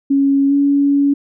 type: tone with pitch glide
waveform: sine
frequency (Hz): 276.7 to 282.2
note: C#4 to C#4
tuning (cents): -3 to +31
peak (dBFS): -10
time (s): 0.1-1.14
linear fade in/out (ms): 10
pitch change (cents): +34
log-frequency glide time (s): 0.48-0.53
effects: none